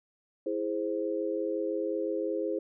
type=chord; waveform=sine; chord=E augmented; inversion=none; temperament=equal; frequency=329.6 / 415.3 / 523.3 Hz; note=E4 / G#4 / B#4; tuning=0 / 0 / 0 cents; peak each=-33 dBFS; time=0.46-2.59 s; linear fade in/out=5 ms; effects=none